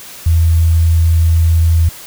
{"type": "tone with sample-and-hold", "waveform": "sine", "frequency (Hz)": 82.41, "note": "E2", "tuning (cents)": 0, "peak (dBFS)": -7, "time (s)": [0.26, 1.89], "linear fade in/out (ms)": 5, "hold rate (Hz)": 11025, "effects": ["white hiss -33 dBFS RMS until 2.06 s"]}